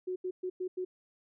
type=tone bursts at uneven times; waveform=sine; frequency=367.6 Hz; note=F#4; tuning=11 cents flat; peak=-32 dBFS; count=5; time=0.07-0.16 / 0.24-0.31 / 0.43-0.5 / 0.6-0.68 / 0.77-0.85 s; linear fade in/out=10 ms; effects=none